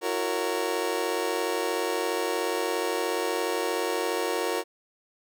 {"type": "chord", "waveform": "30% pulse", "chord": "F# dominant seventh", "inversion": "third", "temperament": "just", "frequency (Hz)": [333, 370, 462.5, 555], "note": ["E4", "F#4", "A#4", "C#5"], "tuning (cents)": [18, 0, -14, 2], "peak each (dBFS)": [-31, -29, -27, -31], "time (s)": [0.01, 4.64], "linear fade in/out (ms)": 50, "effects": []}